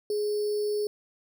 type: tone with sample-and-hold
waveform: sine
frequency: 417.5 Hz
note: G#4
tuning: 9 cents sharp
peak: -25 dBFS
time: 0.1-0.87 s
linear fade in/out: 2 ms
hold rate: 4900 Hz
effects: none